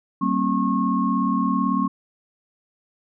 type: tone cluster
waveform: sine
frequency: 192.1 / 230.5 / 268.3 / 1087 Hz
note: G3 / A#3 / C4 / C#6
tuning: -35 / -19 / +44 / -34 cents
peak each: -24 dBFS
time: 0.21-1.88 s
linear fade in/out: 10 ms
effects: none